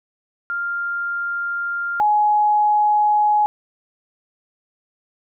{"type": "tone pair in turn", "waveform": "sine", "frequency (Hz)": [1396.9, 839.8], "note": ["F6", "G#5"], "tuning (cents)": [0, 19], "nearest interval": "major sixth", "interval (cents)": 881, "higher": "first", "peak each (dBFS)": [-21, -13], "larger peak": "second", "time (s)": [[0.5, 2], [2, 3.46]], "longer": "first", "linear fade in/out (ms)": 0, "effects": []}